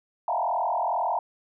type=tone with frequency modulation; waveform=sine; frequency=811 Hz; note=G#5; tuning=41 cents flat; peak=-23 dBFS; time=0.28-1.19 s; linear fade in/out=2 ms; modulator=42.2 Hz; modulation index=3.7; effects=none